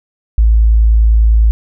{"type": "tone", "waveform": "sine", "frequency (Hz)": 55, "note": "A1", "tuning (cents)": 0, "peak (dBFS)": -5, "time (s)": [0.38, 1.51], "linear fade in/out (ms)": 0, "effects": []}